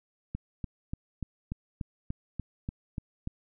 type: click train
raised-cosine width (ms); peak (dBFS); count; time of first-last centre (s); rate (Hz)
5; -21; 11; 0.35-3.274; 3.42
effects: none